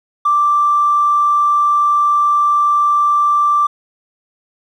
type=tone; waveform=triangle; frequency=1174.7 Hz; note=D6; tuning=in tune; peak=-6 dBFS; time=0.25-3.67 s; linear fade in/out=10 ms; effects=tanh soft clip ceiling -8 dBFS